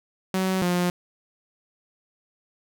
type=tone pair in turn; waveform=sawtooth; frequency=188.1 / 177.54 Hz; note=F#3 / F3; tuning=+29 / +29 cents; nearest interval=minor second; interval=100 cents; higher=first; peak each=-18 / -17 dBFS; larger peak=second; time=0.34-0.62 / 0.62-0.9 s; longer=neither; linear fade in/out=2 ms; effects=none